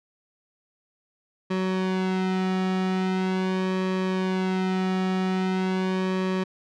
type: tone with flanger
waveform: sawtooth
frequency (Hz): 187.1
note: F#3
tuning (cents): +20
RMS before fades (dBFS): -25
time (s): 1.5-6.44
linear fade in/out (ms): 10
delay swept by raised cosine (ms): 1.4 to 1.93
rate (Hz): 0.42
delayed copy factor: -0.85
effects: low-pass 4000 Hz 12 dB/octave